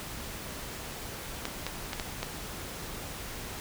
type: clicks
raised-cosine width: 0.2 ms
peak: -15 dBFS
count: 5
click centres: 1.454 / 1.666 / 1.932 / 1.998 / 2.23 s
effects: pink hiss -40 dBFS RMS until 3.6 s